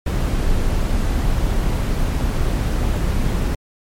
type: noise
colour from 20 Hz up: brown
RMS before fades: -18 dBFS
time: 0.06-3.55 s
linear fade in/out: 5 ms
effects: MP3 64 kbps